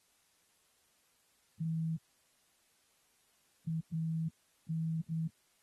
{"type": "tone bursts at uneven times", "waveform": "sine", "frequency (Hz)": 161.8, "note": "E3", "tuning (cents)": -32, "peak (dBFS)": -32, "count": 5, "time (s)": [[1.6, 1.97], [3.67, 3.81], [3.92, 4.29], [4.69, 5.02], [5.09, 5.28]], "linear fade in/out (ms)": 10, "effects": ["white hiss -72 dBFS RMS until 5.62 s", "AAC 32 kbps"]}